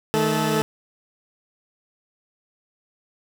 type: tone cluster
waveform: 20% pulse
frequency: 156.1 / 218.7 / 435.2 Hz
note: D#3 / A3 / A4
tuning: +6 / -10 / -19 cents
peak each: -19 dBFS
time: 0.14-0.62 s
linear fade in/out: 0 ms
effects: none